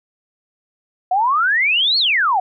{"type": "exponential two-way sweep", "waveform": "sine", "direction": "up then down", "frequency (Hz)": [710, 4461, 710], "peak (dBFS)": -13, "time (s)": [1.11, 2.4], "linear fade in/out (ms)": 5, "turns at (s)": 1.98, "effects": []}